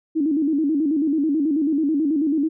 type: tone with vibrato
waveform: sine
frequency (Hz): 299.2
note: D4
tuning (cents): +32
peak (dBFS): -17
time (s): 0.15-2.49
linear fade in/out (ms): 20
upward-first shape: square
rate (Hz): 9.2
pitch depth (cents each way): 110
effects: none